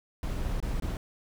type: noise with dropouts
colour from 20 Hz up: brown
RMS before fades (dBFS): -31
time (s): 0.23-0.97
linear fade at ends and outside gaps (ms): 1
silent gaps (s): 0.602-0.626 / 0.8-0.822
effects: none